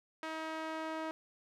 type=tone with band-pass filter sweep; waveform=sawtooth; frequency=318.2 Hz; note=D#4; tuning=39 cents sharp; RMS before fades=-40 dBFS; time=0.23-1.11 s; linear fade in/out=0 ms; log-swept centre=1500 to 920 Hz; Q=0.76; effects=none